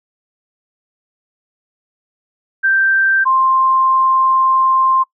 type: tone pair in turn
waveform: sine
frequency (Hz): 1568 / 1051.7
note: G6 / C6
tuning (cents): 0 / +9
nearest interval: perfect fifth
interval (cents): 691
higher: first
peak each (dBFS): -10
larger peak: neither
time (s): 2.63-3.25 / 3.25-5.04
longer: second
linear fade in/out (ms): 20
effects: noise-tail reverb RT60 0.1 s tail -21 dB re dry